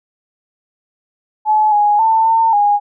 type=tone with pitch steps; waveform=sine; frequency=857 / 830 / 892 / 903 / 822 Hz; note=A5 / G#5 / A5 / A5 / G#5; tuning=-46 / -1 / +23 / +45 / -18 cents; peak=-9 dBFS; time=1.45-2.8 s; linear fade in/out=50 ms; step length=270 ms; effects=none